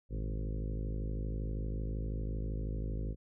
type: harmonic tone with a mistuned harmonic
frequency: 52.7 Hz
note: G#1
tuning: 26 cents sharp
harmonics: 1 / 2 / 3 / 4 / 5 / 6 / 7 / 8 / 9 / 10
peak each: -35 / -41 / -45 / -47 / -49 / -51 / -52 / -53 / -54 / -55 dBFS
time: 0.09-3.16 s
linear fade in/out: 50 ms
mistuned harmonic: 2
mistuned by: +110 cents
effects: none

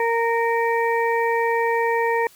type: harmonic tone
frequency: 462.7 Hz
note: A#4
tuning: 13 cents flat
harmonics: 1 / 2 / 4 / 5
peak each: -21 / -22 / -26 / -31 dBFS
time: 0-2.27 s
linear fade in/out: 2 ms
effects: white hiss -51 dBFS RMS until 2.35 s

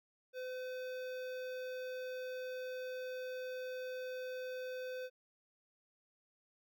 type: tone with notch filter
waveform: square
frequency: 509 Hz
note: C5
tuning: 48 cents flat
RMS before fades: -43 dBFS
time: 0.33-5.1 s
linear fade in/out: 50 ms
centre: 8900 Hz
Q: 0.53
effects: none

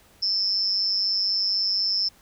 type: tone with amplitude modulation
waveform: sine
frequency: 5274 Hz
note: E8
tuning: in tune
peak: -17 dBFS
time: 0.22-2.09 s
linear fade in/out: 10 ms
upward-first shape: sine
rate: 196 Hz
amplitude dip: 90%
effects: pink hiss -56 dBFS RMS until 2.21 s

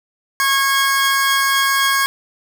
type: tone pair together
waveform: sawtooth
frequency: 1093 / 1637.6 Hz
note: C#6 / G#6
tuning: -25 / -25 cents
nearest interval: perfect fifth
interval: 700 cents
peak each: -13 dBFS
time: 0.4-2.06 s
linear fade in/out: 0 ms
effects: none

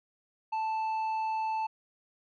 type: tone with tanh clipping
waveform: sine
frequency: 880 Hz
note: A5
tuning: in tune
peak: -30 dBFS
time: 0.52-1.67 s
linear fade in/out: 10 ms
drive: 6 dB
effects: none

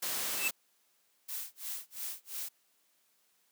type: noise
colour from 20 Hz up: white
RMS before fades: -35 dBFS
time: 0.02-0.51 s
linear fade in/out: 10 ms
type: tone with exponential growth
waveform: square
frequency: 2637 Hz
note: E7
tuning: in tune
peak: -27 dBFS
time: 0.3-0.48 s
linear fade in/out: 5 ms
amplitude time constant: 39 ms
type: noise with tremolo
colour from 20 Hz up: blue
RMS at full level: -38 dBFS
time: 1.28-2.49 s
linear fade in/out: 10 ms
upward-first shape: sine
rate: 2.9 Hz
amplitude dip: 100%
effects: white hiss -72 dBFS RMS until 3.51 s + high-pass 200 Hz 12 dB/octave

